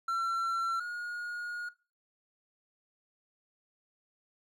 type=tone pair in turn; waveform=triangle; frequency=1354 / 1437.1 Hz; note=E6 / F6; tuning=+46 / +49 cents; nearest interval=minor second; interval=103 cents; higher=second; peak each=-27 / -33 dBFS; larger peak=first; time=0.08-0.8 / 0.8-1.69 s; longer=second; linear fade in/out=5 ms; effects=noise-tail reverb RT60 0.3 s tail -18 dB re dry